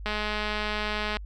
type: click train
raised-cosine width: 0.3 ms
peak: -14 dBFS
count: 235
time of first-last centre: 0.06-1.169 s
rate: 211 Hz
effects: added 50 Hz sine -36 dBFS peak until 1.25 s